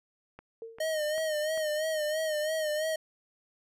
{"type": "click train", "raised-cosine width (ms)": 0.5, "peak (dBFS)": -31, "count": 4, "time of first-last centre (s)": [0.39, 1.576], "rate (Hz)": 2.53}
{"type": "tone with exponential decay", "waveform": "sine", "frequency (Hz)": 454.3, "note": "A#4", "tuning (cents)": -45, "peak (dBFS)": -36, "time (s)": [0.62, 0.98], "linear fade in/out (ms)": 1, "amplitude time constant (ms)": 77}
{"type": "tone with vibrato", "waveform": "square", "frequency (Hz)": 619, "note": "D#5", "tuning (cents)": -9, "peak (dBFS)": -29, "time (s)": [0.8, 2.96], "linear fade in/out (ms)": 5, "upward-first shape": "sine", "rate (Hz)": 3, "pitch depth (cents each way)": 58}
{"effects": ["resampled to 32000 Hz"]}